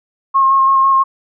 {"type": "tone with vibrato", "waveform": "sine", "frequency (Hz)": 1077, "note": "C6", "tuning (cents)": 50, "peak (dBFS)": -8, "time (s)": [0.34, 1.04], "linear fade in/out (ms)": 20, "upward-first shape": "square", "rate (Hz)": 6, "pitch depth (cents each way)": 13, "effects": []}